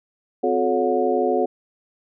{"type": "tone cluster", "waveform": "sine", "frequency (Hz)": [258, 360.5, 432.6, 558, 723], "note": ["C4", "F#4", "A4", "C#5", "F#5"], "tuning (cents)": [-24, -45, -29, 11, -40], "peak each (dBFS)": [-26, -23, -22, -25, -24], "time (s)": [0.43, 1.46], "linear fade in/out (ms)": 10, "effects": []}